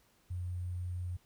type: tone with sample-and-hold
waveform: sine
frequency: 89.4 Hz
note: F2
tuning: 41 cents sharp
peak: -35 dBFS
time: 0.3-1.17 s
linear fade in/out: 10 ms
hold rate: 8820 Hz
effects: pink hiss -69 dBFS RMS until 1.25 s